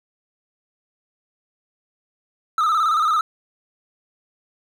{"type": "tone with vibrato", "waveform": "triangle", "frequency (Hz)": 1273, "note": "D#6", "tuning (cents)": 39, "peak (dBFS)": -14, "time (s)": [2.58, 3.21], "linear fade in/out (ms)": 2, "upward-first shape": "square", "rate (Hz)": 18, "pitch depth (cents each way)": 64, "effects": []}